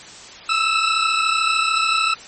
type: tone pair together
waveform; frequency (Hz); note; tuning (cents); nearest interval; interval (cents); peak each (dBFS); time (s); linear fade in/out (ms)
20% pulse; 1300 / 1333.5; E6 / E6; -24 / +20; unison; 44; -14; 0.49-2.14; 5
effects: white hiss -39 dBFS RMS until 2.27 s + MP3 32 kbps